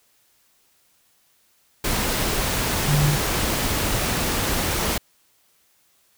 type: tone in noise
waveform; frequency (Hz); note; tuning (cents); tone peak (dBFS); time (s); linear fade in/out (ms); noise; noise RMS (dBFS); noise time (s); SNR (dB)
sine; 146.83; D3; 0; -17; 2.88-3.16; 5; pink; -23; 1.84-4.98; +3
effects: white hiss -62 dBFS RMS until 6.17 s